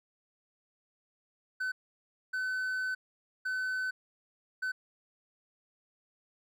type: tone bursts at uneven times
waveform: triangle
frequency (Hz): 1515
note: F#6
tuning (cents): +40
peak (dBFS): -29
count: 4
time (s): 1.6-1.72 / 2.33-2.95 / 3.45-3.91 / 4.62-4.72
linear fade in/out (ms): 10
effects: none